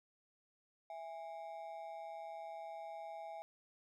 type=ring-modulated tone; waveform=triangle; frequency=740 Hz; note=F#5; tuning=in tune; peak=-40 dBFS; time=0.9-3.42 s; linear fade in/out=0 ms; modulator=79.7 Hz; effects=none

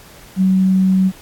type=tone; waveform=sine; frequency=188.6 Hz; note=F#3; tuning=33 cents sharp; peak=-10 dBFS; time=0.36-1.12 s; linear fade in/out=50 ms; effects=pink hiss -42 dBFS RMS until 1.21 s + AAC 64 kbps

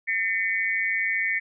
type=tone cluster; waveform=sine; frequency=1807 / 2040 / 2228 Hz; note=A6 / C7 / C#7; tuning=+46 / -44 / +8 cents; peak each=-27 dBFS; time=0.07-1.4 s; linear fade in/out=20 ms; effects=none

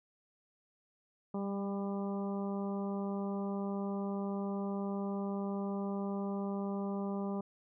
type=harmonic tone with a mistuned harmonic; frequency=199.2 Hz; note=G3; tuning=28 cents sharp; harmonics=1 / 2 / 3 / 4 / 5 / 6; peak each=-35 / -41 / -45 / -47 / -49 / -51 dBFS; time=1.34-7.41 s; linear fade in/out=5 ms; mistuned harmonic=1; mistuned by=-15 cents; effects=none

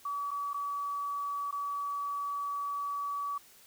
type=tone with dropouts; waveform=sine; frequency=1142 Hz; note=D6; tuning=49 cents flat; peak=-32 dBFS; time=0.05-3.38 s; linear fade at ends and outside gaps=5 ms; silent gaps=0.308-0.313 / 0.533-0.542 / 1.511-1.525 s; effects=white hiss -58 dBFS RMS until 3.66 s

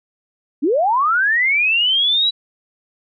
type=linear sweep; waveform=sine; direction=up; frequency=250 to 3951 Hz; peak=-13 dBFS; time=0.62-2.31 s; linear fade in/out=20 ms; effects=none

